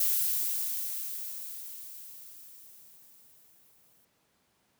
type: noise with exponential decay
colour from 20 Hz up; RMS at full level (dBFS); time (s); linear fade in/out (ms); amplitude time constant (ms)
violet; -26; 0-4.05; 5; 880
effects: pink hiss -71 dBFS RMS until 4.79 s + high-pass 100 Hz 12 dB/octave